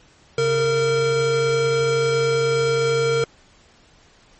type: tone pair together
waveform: square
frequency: 136.8 / 460.1 Hz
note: C#3 / A#4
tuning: -23 / -23 cents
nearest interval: octave + major sixth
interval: 2100 cents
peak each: -26 / -18 dBFS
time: 0.38-3.24 s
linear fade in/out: 2 ms
effects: pink hiss -53 dBFS RMS until 4.39 s + MP3 32 kbps